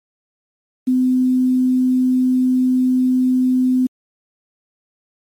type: tone with quantisation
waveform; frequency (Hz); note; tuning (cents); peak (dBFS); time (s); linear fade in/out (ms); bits
sine; 254.9; C4; -45; -12; 0.87-3.87; 10; 7
effects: MP3 64 kbps